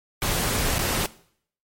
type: noise with dropouts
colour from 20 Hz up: pink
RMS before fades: -24 dBFS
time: 0.22-1.06 s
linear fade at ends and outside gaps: 0 ms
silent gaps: 0.783-0.791 s
effects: noise-tail reverb RT60 0.6 s tail -19 dB re dry + MP3 64 kbps